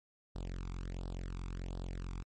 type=tone with flanger; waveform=sawtooth; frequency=44.58 Hz; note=F1; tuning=36 cents sharp; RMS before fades=-41 dBFS; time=0.35-2.23 s; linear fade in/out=10 ms; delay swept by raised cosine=0.22 to 0.86 ms; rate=1.4 Hz; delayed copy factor=+0.85; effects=MP3 32 kbps